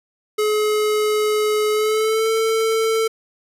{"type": "tone with pitch glide", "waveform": "square", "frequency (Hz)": [425.1, 445.7], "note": ["G#4", "A4"], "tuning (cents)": [40, 22], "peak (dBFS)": -17, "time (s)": [0.38, 3.08], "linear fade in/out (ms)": 10, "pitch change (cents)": 82, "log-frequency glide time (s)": [1.71, 2.29], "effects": ["resampled to 32000 Hz"]}